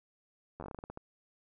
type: slowing click train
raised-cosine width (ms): 1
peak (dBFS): -29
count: 12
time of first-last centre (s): 0.6-0.974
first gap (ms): 11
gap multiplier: 1.21
effects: none